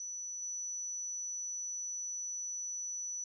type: tone with level steps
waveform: sine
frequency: 5940 Hz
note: F#8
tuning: 6 cents sharp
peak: -39 / -37 dBFS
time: 0-3.24 s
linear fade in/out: 2 ms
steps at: 0.42 s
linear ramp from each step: 2 ms
effects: none